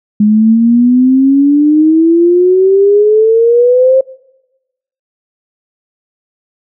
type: exponential sweep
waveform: sine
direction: up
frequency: 207.7 to 533 Hz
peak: -4 dBFS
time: 0.2-4.01 s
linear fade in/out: 5 ms
effects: noise-tail reverb RT60 1.0 s tail -23 dB re dry